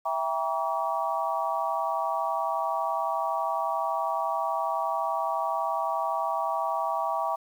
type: chord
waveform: sine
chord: E diminished seventh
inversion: none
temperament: just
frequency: 659.3 / 791.1 / 949.3 / 1139.2 Hz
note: E5 / G5 / Bb5 / Db6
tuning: 0 / +16 / +31 / +47 cents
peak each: -31 dBFS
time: 0.05-7.36 s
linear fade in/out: 10 ms
effects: 9-bit